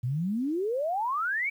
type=exponential sweep; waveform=sine; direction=up; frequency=115.7 to 2342 Hz; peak=-26 dBFS; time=0.03-1.5 s; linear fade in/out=10 ms; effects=10-bit